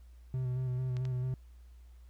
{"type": "tone with vibrato", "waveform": "triangle", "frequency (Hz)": 127.3, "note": "C3", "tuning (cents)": -47, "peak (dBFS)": -29, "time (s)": [0.34, 1.34], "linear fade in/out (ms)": 0, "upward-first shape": "square", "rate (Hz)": 4.5, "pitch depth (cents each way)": 23}
{"type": "clicks", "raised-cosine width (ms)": 0.2, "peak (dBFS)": -31, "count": 2, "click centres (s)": [0.968, 1.053]}
{"effects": ["added 60 Hz sine -51 dBFS peak until 2.09 s", "pink hiss -72 dBFS RMS until 2.09 s"]}